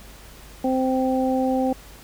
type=harmonic tone; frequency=260.1 Hz; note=C4; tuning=10 cents flat; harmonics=1 / 2 / 3; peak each=-21 / -24 / -26 dBFS; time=0.64-1.73 s; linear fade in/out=5 ms; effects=added 50 Hz sine -45 dBFS peak until 2.03 s + pink hiss -46 dBFS RMS until 2.03 s